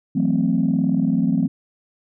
sine chord, F# half-diminished seventh, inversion third, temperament equal with one note detuned, 164.81 / 185 / 222.6 / 261.6 Hz, E3 / F#3 / A3 / C4, 0 / 0 / +20 / 0 cents, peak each -22 / -21 / -21 / -20 dBFS, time 0.15-1.48 s, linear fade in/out 10 ms, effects tanh soft clip ceiling -9 dBFS

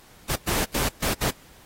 pink noise bursts at uneven times, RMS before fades -25 dBFS, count 5, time 0.29-0.36 / 0.47-0.65 / 0.74-0.89 / 1.02-1.14 / 1.21-1.31 s, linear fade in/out 10 ms, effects pink hiss -52 dBFS RMS until 1.65 s + AAC 48 kbps

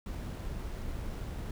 brown noise with sample-and-hold, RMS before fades -38 dBFS, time 0.06-1.51 s, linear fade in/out 2 ms, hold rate 11025 Hz, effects none

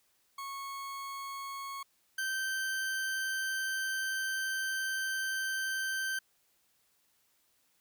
40% pulse tone pair in turn, 1100 / 1555.6 Hz, C#6 / G6, -14 / -14 cents, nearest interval tritone, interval 600 cents, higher second, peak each -38 / -31 dBFS, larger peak second, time 0.38-1.83 / 2.18-6.19 s, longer second, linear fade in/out 5 ms, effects white hiss -72 dBFS RMS until 7.8 s

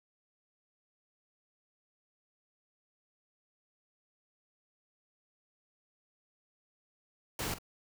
pink noise with echo, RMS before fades -36 dBFS, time 7.39-7.54 s, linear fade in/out 2 ms, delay 45 ms, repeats 1, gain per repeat -13 dB, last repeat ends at 7.585 s, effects none

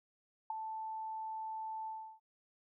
sine tone with ADSR envelope, 880 Hz, A5, in tune, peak -31 dBFS, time 0.5-2.2 s, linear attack 4 ms, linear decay 8 ms, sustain -8 dB, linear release 330 ms, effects none

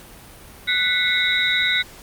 sine tone cluster, 1481 / 1995 / 2170 / 3598 / 3828 Hz, F#6 / B6 / C#7 / A7 / A#7, +1 / +17 / -37 / +38 / +45 cents, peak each -24 / -23 / -24 / -28 / -21 dBFS, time 0.67-1.83 s, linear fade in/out 20 ms, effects pink hiss -43 dBFS RMS until 2.02 s + Opus 48 kbps

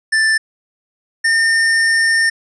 square tone pair in turn, 1768 / 1814.6 Hz, A6 / A#6, +8 / -47 cents, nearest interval unison, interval 45 cents, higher second, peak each -12 dBFS, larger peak neither, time 0.12-0.38 / 1.24-2.3 s, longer second, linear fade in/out 10 ms, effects resampled to 22050 Hz

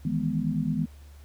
sine chord, E major seventh, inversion third, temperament equal with one note detuned, 155.56 / 164.81 / 207.7 / 245.5 Hz, D#3 / E3 / G#3 / B3, 0 / 0 / 0 / -10 cents, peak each -30 dBFS, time 0.05-0.86 s, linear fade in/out 5 ms, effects added 72 Hz sine -45 dBFS peak until 1.24 s + pink hiss -59 dBFS RMS until 1.24 s

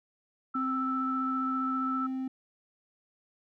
sine tone with vibrato, 1318.5 Hz, E6, in tune, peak -30 dBFS, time 0.54-2.07 s, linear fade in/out 10 ms, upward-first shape sine, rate 15 Hz, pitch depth 15 cents each way
triangle tone, 261.6 Hz, C4, in tune, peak -29 dBFS, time 0.55-2.28 s, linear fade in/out 5 ms
effects none

